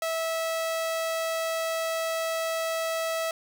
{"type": "tone", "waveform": "sawtooth", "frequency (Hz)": 652, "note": "E5", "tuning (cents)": -19, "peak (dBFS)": -23, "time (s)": [0.02, 3.31], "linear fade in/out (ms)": 2, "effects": []}